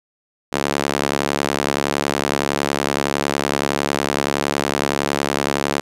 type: tone with high-pass filter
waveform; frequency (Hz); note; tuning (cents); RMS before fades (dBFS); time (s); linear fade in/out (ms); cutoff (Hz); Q
sawtooth; 70.8; C#2; +37; -21; 0.52-5.81; 20; 310; 0.66
effects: low-pass 11000 Hz 12 dB/octave